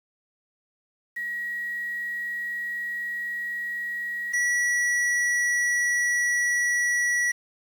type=tone pair in turn; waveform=sine / square; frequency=1908 / 1936.9 Hz; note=A#6 / B6; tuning=+40 / -34 cents; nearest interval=unison; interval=26 cents; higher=second; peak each=-28 / -22 dBFS; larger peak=second; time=1.16-4.33 / 4.33-7.32 s; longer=first; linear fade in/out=10 ms; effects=low-pass 9000 Hz 12 dB/octave + 8-bit